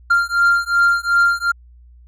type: beating tone pair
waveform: triangle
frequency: 1391 / 1393.7 Hz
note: F6 / F6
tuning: -7 / -4 cents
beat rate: 2.7 Hz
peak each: -14 / -14 dBFS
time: 0.1-1.52 s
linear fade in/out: 10 ms
effects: added 60 Hz sine -42 dBFS peak until 2.07 s